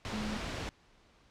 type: tone in noise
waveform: sine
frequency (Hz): 212.6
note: G#3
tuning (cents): +41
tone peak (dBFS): -35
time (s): 0.13-0.37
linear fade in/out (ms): 0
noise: pink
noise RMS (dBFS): -38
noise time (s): 0.05-0.69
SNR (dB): 0
effects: pink hiss -64 dBFS RMS until 1.3 s + low-pass 5000 Hz 12 dB/octave